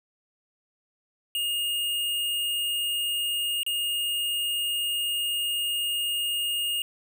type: tone with dropouts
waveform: square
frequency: 2844 Hz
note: F7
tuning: 31 cents sharp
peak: -26 dBFS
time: 1.35-6.82 s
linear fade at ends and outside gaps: 1 ms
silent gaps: 3.632-3.664 s
effects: none